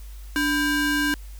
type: ring-modulated tone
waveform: square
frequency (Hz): 648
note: E5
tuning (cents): -30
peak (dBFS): -18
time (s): 0.36-1.14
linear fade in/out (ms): 0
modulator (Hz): 940
effects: added 50 Hz sine -36 dBFS peak until 1.39 s + white hiss -52 dBFS RMS until 1.39 s